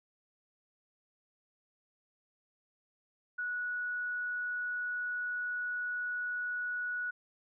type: tone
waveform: sine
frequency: 1467 Hz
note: F#6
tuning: 15 cents flat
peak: -33 dBFS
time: 3.38-7.11 s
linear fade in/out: 10 ms
effects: none